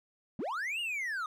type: linear two-way sweep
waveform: triangle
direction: up then down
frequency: 163.7 to 2900 to 1209 Hz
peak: -31 dBFS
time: 0.39-1.26 s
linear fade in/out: 2 ms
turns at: 0.8 s
effects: none